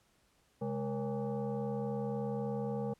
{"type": "tone with frequency modulation", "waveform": "sine", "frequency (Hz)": 131.8, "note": "C3", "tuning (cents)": 13, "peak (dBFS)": -33, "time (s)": [0.61, 2.94], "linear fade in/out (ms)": 10, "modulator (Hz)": 340, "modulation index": 1.6, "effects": ["pink hiss -71 dBFS RMS until 2.99 s", "low-pass 12000 Hz 12 dB/octave"]}